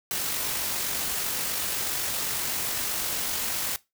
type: noise with amplitude modulation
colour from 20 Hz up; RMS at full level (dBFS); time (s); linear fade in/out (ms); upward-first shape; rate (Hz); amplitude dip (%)
white; -28; 0.11-3.76; 0; sine; 47.8; 25
effects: noise-tail reverb RT60 0.2 s tail -19 dB re dry